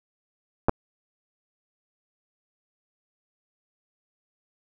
clicks, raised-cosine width 1 ms, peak -6 dBFS, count 2, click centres 0.685 / 0.694 s, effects none

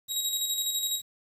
20% pulse tone with tremolo, 3820 Hz, A#7, 42 cents sharp, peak -20 dBFS, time 0.08-1.02 s, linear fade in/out 50 ms, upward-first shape square, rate 12 Hz, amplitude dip 40%, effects 9-bit

